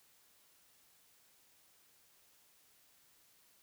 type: silence
effects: white hiss -68 dBFS RMS until 3.62 s